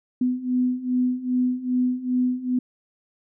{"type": "beating tone pair", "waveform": "sine", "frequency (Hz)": [249.4, 251.9], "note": ["B3", "B3"], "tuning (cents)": [17, 34], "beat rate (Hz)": 2.5, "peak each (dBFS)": [-25, -22], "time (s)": [0.21, 2.59], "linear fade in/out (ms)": 5, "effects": []}